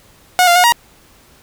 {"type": "tone with pitch steps", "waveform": "sawtooth", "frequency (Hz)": [727, 696, 720, 947], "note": ["F#5", "F5", "F#5", "A#5"], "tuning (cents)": [-31, -6, -47, 27], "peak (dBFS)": -4, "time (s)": [0.39, 0.722], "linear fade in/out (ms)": 0, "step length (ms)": 83, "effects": ["pink hiss -48 dBFS RMS until 1.42 s"]}